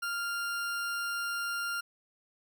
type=tone; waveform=40% pulse; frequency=1396.9 Hz; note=F6; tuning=in tune; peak=-31 dBFS; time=0.02-1.81 s; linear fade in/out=10 ms; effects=none